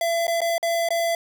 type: tone with dropouts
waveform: square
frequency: 674 Hz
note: E5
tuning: 38 cents sharp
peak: -21 dBFS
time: 0.01-1.15 s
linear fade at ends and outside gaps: 2 ms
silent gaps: 0.269-0.279 / 0.406-0.416 / 0.581-0.628 / 0.888-0.905 s
effects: none